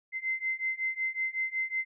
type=beating tone pair; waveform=sine; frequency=2068 / 2073.4 Hz; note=C7 / C7; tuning=-21 / -16 cents; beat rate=5.4 Hz; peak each=-33 / -32 dBFS; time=0.12-1.85 s; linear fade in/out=50 ms; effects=none

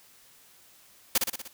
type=noise with echo; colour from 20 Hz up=white; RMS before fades=-22 dBFS; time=1.15-1.18 s; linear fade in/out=5 ms; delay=60 ms; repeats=5; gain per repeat=-4 dB; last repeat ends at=1.48 s; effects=white hiss -57 dBFS RMS until 1.53 s

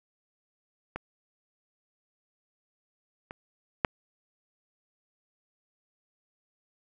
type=clicks; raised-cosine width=0.5 ms; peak=-19 / -24 / -7 dBFS; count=3; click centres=0.96 / 3.309 / 3.848 s; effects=none

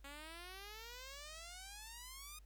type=exponential sweep; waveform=5% pulse; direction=up; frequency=274.5 to 1244.5 Hz; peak=-39 dBFS; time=0.04-2.39 s; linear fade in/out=5 ms; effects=added 50 Hz sine -57 dBFS peak until 2.45 s + pink hiss -75 dBFS RMS until 2.45 s

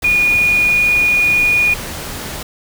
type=tone in noise; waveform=sine; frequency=2448 Hz; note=D#7; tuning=29 cents flat; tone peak=-10 dBFS; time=0.04-1.74 s; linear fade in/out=5 ms; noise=pink; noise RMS=-26 dBFS; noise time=0.02-2.43 s; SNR=+13 dB; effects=none

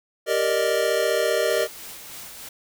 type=chord; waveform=square; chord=Eb major seventh; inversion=first; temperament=equal; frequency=392 / 466.2 / 587.3 / 622.3 Hz; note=G4 / Bb4 / D5 / Eb5; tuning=0 / 0 / 0 / 0 cents; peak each=-28 / -25 / -27 / -25 dBFS; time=0.26-1.68 s; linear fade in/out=50 ms
type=noise with tremolo; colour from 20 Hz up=white; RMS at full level=-38 dBFS; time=1.5-2.49 s; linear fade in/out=5 ms; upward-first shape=sine; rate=3.3 Hz; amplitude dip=30%
effects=none

